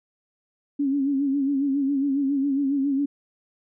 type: tone with vibrato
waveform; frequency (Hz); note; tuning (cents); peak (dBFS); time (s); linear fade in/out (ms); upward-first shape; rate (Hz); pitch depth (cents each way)
sine; 277.2; C#4; 0; -20; 0.79-3.06; 10; sine; 7.3; 67
effects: none